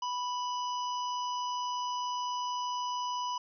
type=harmonic tone with a mistuned harmonic; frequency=987.8 Hz; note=B5; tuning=in tune; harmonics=1 / 3 / 5 / 6; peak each=-32 / -42 / -46 / -48 dBFS; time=0.02-3.38 s; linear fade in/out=5 ms; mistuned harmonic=5; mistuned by=+28 cents; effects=none